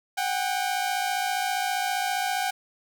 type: tone pair together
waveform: sawtooth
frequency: 741 / 796 Hz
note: F#5 / G5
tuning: +2 / +26 cents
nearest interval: minor second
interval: 124 cents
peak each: -24 dBFS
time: 0.17-2.51 s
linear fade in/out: 10 ms
effects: none